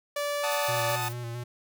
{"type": "tone", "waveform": "sawtooth", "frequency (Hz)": 580, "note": "D5", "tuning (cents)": -22, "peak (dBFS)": -24, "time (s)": [0.16, 0.96], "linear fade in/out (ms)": 5}
{"type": "chord", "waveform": "sawtooth", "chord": "D# diminished", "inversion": "first", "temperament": "equal", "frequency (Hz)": [740, 880, 1244.5], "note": ["F#5", "A5", "D#6"], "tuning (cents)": [0, 0, 0], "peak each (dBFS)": [-33, -28, -31], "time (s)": [0.43, 1.09], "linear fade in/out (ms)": 10}
{"type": "noise with tremolo", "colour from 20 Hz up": "blue", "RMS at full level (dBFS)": -39, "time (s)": [0.5, 1.14], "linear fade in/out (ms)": 20, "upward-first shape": "square", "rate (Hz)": 7.7, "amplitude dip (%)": 45}
{"type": "tone with vibrato", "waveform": "square", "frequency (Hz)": 119.2, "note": "A#2", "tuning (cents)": 39, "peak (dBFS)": -34, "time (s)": [0.68, 1.44], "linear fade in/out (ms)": 10, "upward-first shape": "square", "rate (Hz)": 4.5, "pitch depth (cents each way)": 30}
{"effects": []}